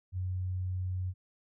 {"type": "tone", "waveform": "sine", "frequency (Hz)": 92, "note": "F#2", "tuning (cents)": -9, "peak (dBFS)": -31, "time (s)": [0.12, 1.14], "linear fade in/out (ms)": 50, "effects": []}